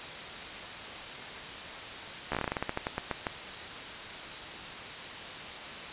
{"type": "slowing click train", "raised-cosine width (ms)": 0.5, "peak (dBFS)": -15, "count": 17, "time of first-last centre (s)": [2.32, 3.268], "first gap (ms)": 13, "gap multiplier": 1.18, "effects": ["white hiss -40 dBFS RMS until 5.92 s", "resampled to 8000 Hz"]}